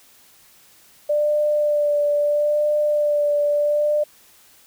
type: tone with vibrato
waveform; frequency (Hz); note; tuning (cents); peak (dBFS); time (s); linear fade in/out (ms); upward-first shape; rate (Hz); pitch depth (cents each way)
sine; 591; D5; +11; -16; 1.09-4.04; 10; sine; 0.76; 19
effects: white hiss -52 dBFS RMS until 4.66 s